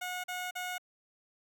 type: tone bursts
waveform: 15% pulse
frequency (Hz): 726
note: F#5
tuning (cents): -33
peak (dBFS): -29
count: 3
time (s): 0.01-0.782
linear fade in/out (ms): 10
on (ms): 230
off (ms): 41
effects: none